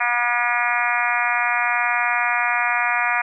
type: harmonic tone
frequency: 240.7 Hz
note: B3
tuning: 44 cents flat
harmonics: 3 / 4 / 5 / 6 / 7 / 8 / 9 / 10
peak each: -26 / -26 / -26 / -26 / -26 / -26 / -26 / -26 dBFS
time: 0-3.22 s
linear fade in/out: 10 ms
effects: none